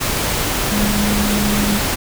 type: tone in noise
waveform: sine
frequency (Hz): 206.4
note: G#3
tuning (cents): -10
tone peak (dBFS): -17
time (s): 0.7-1.79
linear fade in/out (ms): 20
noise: pink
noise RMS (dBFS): -19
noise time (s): 0-1.96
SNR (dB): -1
effects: none